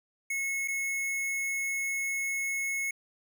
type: tone with dropouts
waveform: square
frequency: 2185 Hz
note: C#7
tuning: 26 cents flat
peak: -30 dBFS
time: 0.3-2.91 s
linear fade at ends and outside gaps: 5 ms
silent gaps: 0.677-0.682 s
effects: none